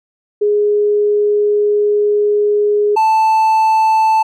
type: tone pair in turn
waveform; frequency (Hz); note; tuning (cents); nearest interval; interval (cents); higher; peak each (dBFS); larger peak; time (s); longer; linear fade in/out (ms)
sine / triangle; 415.3 / 880; G#4 / A5; 0 / 0; octave + minor second; 1300; second; -10 / -7; second; 0.41-2.96 / 2.96-4.23; first; 10
effects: none